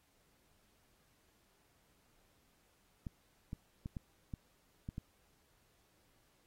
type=clicks; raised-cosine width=5 ms; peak=-29 dBFS; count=7; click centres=3.068 / 3.531 / 3.859 / 3.968 / 4.338 / 4.889 / 4.981 s; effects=pink hiss -73 dBFS RMS until 6.46 s + AAC 48 kbps